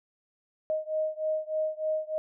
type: beating tone pair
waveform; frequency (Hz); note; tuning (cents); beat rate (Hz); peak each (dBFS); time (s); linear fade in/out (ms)
sine; 622.3 / 625.6; D#5 / D#5; 0 / +9; 3.3; -30 / -31; 0.7-2.18; 0
effects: none